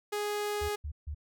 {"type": "tone", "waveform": "sawtooth", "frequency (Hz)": 415.3, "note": "G#4", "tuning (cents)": 0, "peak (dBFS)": -27, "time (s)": [0.12, 0.76], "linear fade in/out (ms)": 10}
{"type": "tone bursts", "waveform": "sine", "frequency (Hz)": 74.2, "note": "D2", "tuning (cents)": 18, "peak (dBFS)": -34, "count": 3, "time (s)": [0.61, 1.147], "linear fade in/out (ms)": 10, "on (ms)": 79, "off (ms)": 150}
{"effects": []}